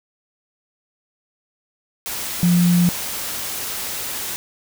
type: tone in noise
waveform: sine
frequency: 175.3 Hz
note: F3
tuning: 7 cents sharp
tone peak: -12 dBFS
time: 2.43-2.89 s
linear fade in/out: 0 ms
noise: white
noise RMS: -27 dBFS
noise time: 2.06-4.36 s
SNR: +12 dB
effects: none